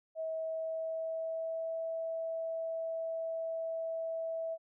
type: tone with pitch glide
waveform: sine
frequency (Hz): 643 to 653.9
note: E5 to E5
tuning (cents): -43 to -14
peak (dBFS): -34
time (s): 0.15-4.58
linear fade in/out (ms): 50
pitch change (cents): +29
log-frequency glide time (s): 0.32-1.79
effects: none